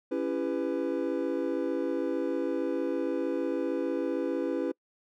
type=chord; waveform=triangle; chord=C# half-diminished seventh; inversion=none; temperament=just; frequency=277.2 / 332.6 / 399.1 / 498.9 Hz; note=C#4 / E4 / G4 / B4; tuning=0 / +16 / +31 / +17 cents; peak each=-31 / -30 / -34 / -31 dBFS; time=0.11-4.72 s; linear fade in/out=10 ms; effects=noise-tail reverb RT60 0.1 s tail -26 dB re dry